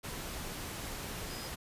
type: tone in noise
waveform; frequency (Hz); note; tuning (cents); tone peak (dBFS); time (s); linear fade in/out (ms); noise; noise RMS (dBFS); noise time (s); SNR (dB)
sine; 5000; D#8; +8; -48; 1.29-1.49; 20; pink; -41; 0.03-1.56; -10
effects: resampled to 32000 Hz